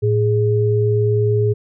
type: tone pair together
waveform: sine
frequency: 111.41 / 415.3 Hz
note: A2 / G#4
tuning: +22 / 0 cents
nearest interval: octave + major seventh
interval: 2278 cents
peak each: -15 / -17 dBFS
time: 0.02-1.54 s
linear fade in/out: 20 ms
effects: none